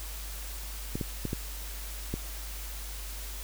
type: clicks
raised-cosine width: 3 ms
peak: -18 dBFS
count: 5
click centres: 0.955 / 1.012 / 1.253 / 1.331 / 2.14 s
effects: added 50 Hz sine -38 dBFS peak until 3.43 s + white hiss -43 dBFS RMS until 3.43 s